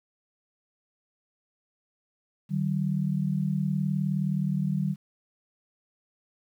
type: tone pair together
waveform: sine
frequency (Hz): 151.2 / 190.5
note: D#3 / G3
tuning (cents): -49 / -49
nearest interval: major third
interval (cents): 400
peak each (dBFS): -27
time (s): 2.49-4.96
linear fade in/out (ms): 50
effects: 10-bit